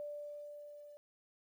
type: tone with level ramp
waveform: sine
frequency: 587.3 Hz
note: D5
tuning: in tune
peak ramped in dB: -40 to -52 dBFS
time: 0-0.97 s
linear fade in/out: 0 ms
effects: 12-bit